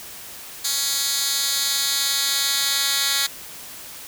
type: tone with high-pass filter sweep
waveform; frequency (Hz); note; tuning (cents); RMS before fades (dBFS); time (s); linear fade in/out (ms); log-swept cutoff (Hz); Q
10% pulse; 277.2; C#4; 0; -22; 0.64-3.27; 10; 4900 to 3100; 1.2
effects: white hiss -38 dBFS RMS until 4.07 s